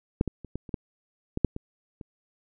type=clicks; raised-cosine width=3 ms; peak=-8 / -16 / -27 / -19 / -29 / -15 / -15 / -6 / -21 / -27 dBFS; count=10; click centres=0.211 / 0.277 / 0.447 / 0.556 / 0.692 / 0.742 / 1.374 / 1.447 / 1.564 / 2.012 s; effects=none